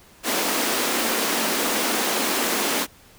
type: high-pass noise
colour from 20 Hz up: pink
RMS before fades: -23 dBFS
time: 0.23-2.87 s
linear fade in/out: 50 ms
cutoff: 210 Hz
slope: 48 dB/octave
effects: pink hiss -51 dBFS RMS until 3.18 s